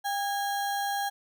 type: tone with sample-and-hold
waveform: sine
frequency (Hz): 800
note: G5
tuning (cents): +35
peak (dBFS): -27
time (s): 0.04-1.1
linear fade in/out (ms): 20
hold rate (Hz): 2450
effects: none